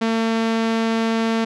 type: tone with low-pass filter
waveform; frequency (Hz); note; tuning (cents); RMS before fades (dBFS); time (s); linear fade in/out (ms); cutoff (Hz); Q
sawtooth; 225.9; A3; +46; -20; 0.01-1.45; 10; 4700; 0.78
effects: none